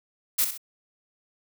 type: noise with echo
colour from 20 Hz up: blue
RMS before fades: -22 dBFS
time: 0.38-0.45 s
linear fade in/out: 10 ms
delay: 64 ms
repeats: 2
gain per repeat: -8 dB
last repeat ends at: 0.578 s
effects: none